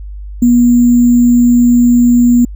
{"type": "tone with sample-and-hold", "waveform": "sine", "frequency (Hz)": 241.3, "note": "B3", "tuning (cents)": -40, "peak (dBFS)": -4, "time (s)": [0.42, 2.45], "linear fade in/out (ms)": 5, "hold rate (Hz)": 7350, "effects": ["added 50 Hz sine -23 dBFS peak until 2.55 s"]}